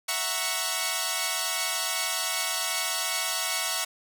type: chord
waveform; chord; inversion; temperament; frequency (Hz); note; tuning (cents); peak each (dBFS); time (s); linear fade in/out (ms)
5% pulse; F# dominant seventh; third; equal; 659.3 / 740 / 932.3 / 1108.7; E5 / F#5 / A#5 / C#6; 0 / 0 / 0 / 0; -21 / -21 / -22 / -19; 0.08-3.85; 10
effects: none